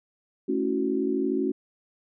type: chord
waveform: sine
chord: F# minor seventh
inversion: first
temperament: equal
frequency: 220 / 277.2 / 329.6 / 370 Hz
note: A3 / C#4 / E4 / F#4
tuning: 0 / 0 / 0 / 0 cents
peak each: -31 / -27 / -32 / -27 dBFS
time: 0.48-1.52 s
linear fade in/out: 10 ms
effects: none